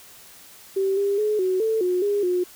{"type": "tone with pitch steps", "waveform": "sine", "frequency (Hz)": [387.3, 400.5, 424.5, 372.1, 443, 361.9, 408, 359.6], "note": ["G4", "G4", "G#4", "F#4", "A4", "F#4", "G#4", "F#4"], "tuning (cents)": [-21, 37, 38, 10, 12, -38, -31, -49], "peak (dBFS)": -19, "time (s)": [0.76, 2.44], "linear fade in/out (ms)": 10, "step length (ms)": 210, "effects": ["white hiss -47 dBFS RMS until 2.55 s"]}